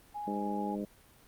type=tone; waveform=sine; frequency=830.6 Hz; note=G#5; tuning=in tune; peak=-36 dBFS; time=0.14-0.76 s; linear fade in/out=20 ms
type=harmonic tone; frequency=102 Hz; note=G#2; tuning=31 cents flat; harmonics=2 / 3 / 4 / 5 / 6; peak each=-35 / -39 / -41 / -43 / -45 dBFS; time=0.27-0.85 s; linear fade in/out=5 ms
effects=pink hiss -60 dBFS RMS until 1.27 s + Opus 32 kbps